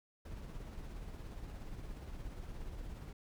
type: noise with tremolo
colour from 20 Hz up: brown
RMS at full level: -44 dBFS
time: 0.25-3.13 s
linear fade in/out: 5 ms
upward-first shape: triangle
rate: 17 Hz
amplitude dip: 40%
effects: none